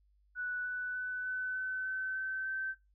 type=tone with pitch steps; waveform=sine; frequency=1480 / 1489.4 / 1498.9 / 1508.5 / 1518.1 / 1527.8 / 1537.5 / 1547.3 Hz; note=F#6 / F#6 / F#6 / F#6 / F#6 / G6 / G6 / G6; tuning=0 / +11 / +22 / +33 / +44 / -45 / -34 / -23 cents; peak=-34 dBFS; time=0.35-2.75 s; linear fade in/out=50 ms; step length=300 ms; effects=noise-tail reverb RT60 0.2 s tail -18 dB re dry + added 50 Hz sine -66 dBFS peak until 2.94 s